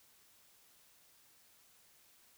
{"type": "silence", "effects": ["white hiss -66 dBFS RMS until 2.37 s"]}